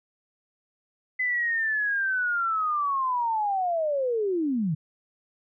sine linear sweep, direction down, 2024 to 143.4 Hz, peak -23 dBFS, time 1.19-4.75 s, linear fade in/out 10 ms, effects none

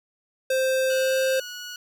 square tone with pitch glide, 523.3 to 526.6 Hz, C5 to C5, 0 to +11 cents, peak -21 dBFS, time 0.5-1.4 s, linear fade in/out 5 ms, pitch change +11 cents, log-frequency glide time 0.94-1.15 s
15% pulse tone, 1462 Hz, F#6, 21 cents flat, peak -28 dBFS, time 0.9-1.76 s, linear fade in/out 2 ms
effects none

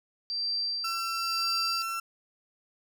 sine tone with tremolo, 4699 Hz, D8, in tune, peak -27 dBFS, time 0.3-1.82 s, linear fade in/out 0 ms, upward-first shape sine, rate 1 Hz, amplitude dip 65%
35% pulse tone, 1349 Hz, E6, 40 cents sharp, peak -29 dBFS, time 0.84-2 s, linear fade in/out 5 ms
effects none

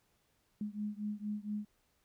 sine beating tone pair, 207.4 / 211.7 Hz, G#3 / G#3, -2 / +33 cents, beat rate 4.3 Hz, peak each -39 / -40 dBFS, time 0.61-1.65 s, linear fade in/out 2 ms, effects pink hiss -75 dBFS RMS until 2.04 s

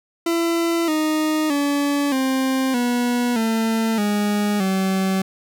40% pulse tone with pitch steps, 335.9 / 309.8 / 285.7 / 263.5 / 243.1 / 224.2 / 206.8 / 190.71 Hz, E4 / D#4 / D4 / C4 / B3 / A3 / G#3 / G3, +33 / -7 / -48 / +12 / -27 / +33 / -7 / -47 cents, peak -17 dBFS, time 0.26-5.22 s, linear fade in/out 5 ms, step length 620 ms, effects none

